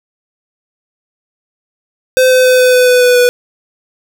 square tone with pitch steps, 514 / 510.7 / 507.5 / 504.3 / 501.1 / 497.9 / 494.8 / 491.6 Hz, C5 / C5 / B4 / B4 / B4 / B4 / B4 / B4, -31 / -42 / +47 / +36 / +25 / +14 / +3 / -8 cents, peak -6 dBFS, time 2.17-3.29 s, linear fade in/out 0 ms, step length 140 ms, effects none

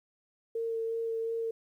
sine tone with vibrato, 454.8 Hz, A#4, 43 cents flat, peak -30 dBFS, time 0.55-1.51 s, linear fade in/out 5 ms, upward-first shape sine, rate 2.8 Hz, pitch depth 12 cents each way, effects 11-bit

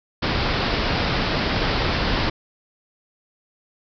pink low-pass noise, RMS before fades -22 dBFS, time 0.22-2.3 s, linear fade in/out 10 ms, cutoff 5200 Hz, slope 96 dB/octave, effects none

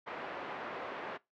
pink band-pass noise, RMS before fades -42 dBFS, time 0.06-1.18 s, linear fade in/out 20 ms, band 430 to 1800 Hz, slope 12 dB/octave, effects noise-tail reverb RT60 0.2 s tail -21 dB re dry + low-pass 4000 Hz 12 dB/octave

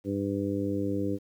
harmonic tone, 99.6 Hz, G2, 28 cents sharp, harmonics 1 / 2 / 3 / 4 / 5, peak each -35 / -34 / -30 / -36 / -35 dBFS, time 0.04-1.19 s, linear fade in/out 50 ms, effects 10-bit

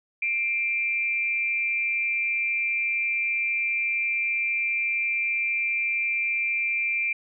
sine tone with amplitude modulation, 2363 Hz, D7, 10 cents sharp, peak -20 dBFS, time 0.22-7.13 s, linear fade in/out 5 ms, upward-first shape sine, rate 235 Hz, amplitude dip 60%, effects none

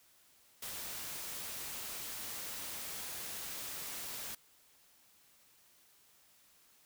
white noise, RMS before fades -43 dBFS, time 0.62-4.35 s, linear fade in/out 5 ms, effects white hiss -66 dBFS RMS until 6.85 s

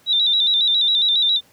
sine tone with vibrato, 3729 Hz, A#7, in tune, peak -14 dBFS, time 0.06-1.41 s, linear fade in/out 50 ms, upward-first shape square, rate 7.3 Hz, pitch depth 67 cents each way, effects pink hiss -54 dBFS RMS until 1.52 s + high-pass 100 Hz 12 dB/octave

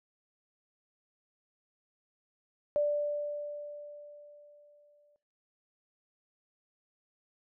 sine tone with exponential decay, 587.3 Hz, D5, in tune, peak -24 dBFS, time 2.76-5.16 s, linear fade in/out 0 ms, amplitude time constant 520 ms, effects noise-tail reverb RT60 0.7 s tail -20 dB re dry

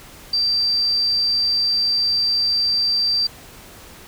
sine tone, 4686 Hz, D8, 5 cents flat, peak -16 dBFS, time 0.33-3.27 s, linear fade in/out 5 ms, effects pink hiss -42 dBFS RMS until 4.07 s

